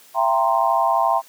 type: chord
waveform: sine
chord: C dominant seventh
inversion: first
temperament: equal with one note detuned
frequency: 671.9 / 784 / 932.3 / 1046.5 Hz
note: E5 / G5 / Bb5 / C6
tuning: +33 / 0 / 0 / 0 cents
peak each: -21 dBFS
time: 0.14-1.22 s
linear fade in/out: 50 ms
effects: white hiss -49 dBFS RMS until 1.28 s + high-pass 200 Hz 12 dB/octave